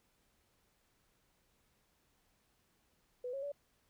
sine tone with pitch steps, 496.1 / 547 / 572 Hz, B4 / C#5 / D5, +8 / -23 / -46 cents, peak -38 dBFS, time 3.24-3.519 s, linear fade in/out 5 ms, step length 93 ms, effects pink hiss -75 dBFS RMS until 3.89 s

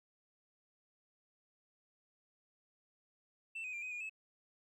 sine tone with pitch steps, 2671 / 2507 / 2381 / 2510 / 2435 / 2593 Hz, E7 / D#7 / D7 / D#7 / D#7 / E7, +22 / +12 / +23 / +15 / -38 / -29 cents, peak -38 dBFS, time 3.55-4.096 s, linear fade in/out 10 ms, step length 91 ms, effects tanh soft clip ceiling -39 dBFS + 13-bit

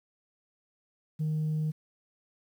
sine tone, 154.8 Hz, D#3, 9 cents flat, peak -25 dBFS, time 1.19-1.72 s, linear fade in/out 20 ms, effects tanh soft clip ceiling -25 dBFS + 10-bit

